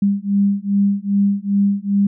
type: beating tone pair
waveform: sine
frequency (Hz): 198.9 / 201.4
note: G3 / G3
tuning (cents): +25 / +47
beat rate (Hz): 2.5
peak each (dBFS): -17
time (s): 0.02-2.07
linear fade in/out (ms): 5
effects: none